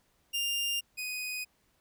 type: tone pair in turn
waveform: sawtooth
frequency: 2800 / 2495 Hz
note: F7 / D#7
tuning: +4 / +4 cents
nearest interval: major second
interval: 200 cents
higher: first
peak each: -26 / -31 dBFS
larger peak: first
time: 0.33-0.81 / 0.97-1.45 s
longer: neither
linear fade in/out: 20 ms
effects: pink hiss -71 dBFS RMS until 1.8 s